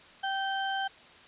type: harmonic tone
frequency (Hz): 778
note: G5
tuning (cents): -13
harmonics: 1 / 2 / 4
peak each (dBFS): -31 / -34 / -37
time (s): 0.23-0.88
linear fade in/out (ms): 10
effects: white hiss -53 dBFS RMS until 1.27 s + resampled to 8000 Hz